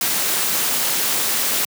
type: noise with amplitude modulation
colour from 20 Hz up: white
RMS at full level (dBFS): -17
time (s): 0.01-1.65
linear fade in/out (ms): 2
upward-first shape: sine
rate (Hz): 296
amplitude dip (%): 65
effects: high-pass 150 Hz 12 dB/octave